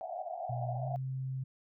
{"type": "band-pass noise", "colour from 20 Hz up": "white", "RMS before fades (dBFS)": -40, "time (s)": [0.01, 0.96], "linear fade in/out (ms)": 0, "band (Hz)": [640, 750], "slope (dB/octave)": 96}
{"type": "tone with pitch glide", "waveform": "sine", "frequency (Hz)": [123.47, 131.57], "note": ["B2", "C3"], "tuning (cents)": [0, 10], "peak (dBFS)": -34, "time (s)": [0.49, 1.44], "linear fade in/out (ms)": 10, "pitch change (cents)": 110, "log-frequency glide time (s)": [0.76, 0.86]}
{"effects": []}